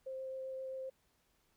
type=tone with vibrato; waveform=sine; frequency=526 Hz; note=C5; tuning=9 cents sharp; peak=-40 dBFS; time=0.06-0.9 s; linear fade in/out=10 ms; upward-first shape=triangle; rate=7.6 Hz; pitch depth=9 cents each way; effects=pink hiss -75 dBFS RMS until 1.56 s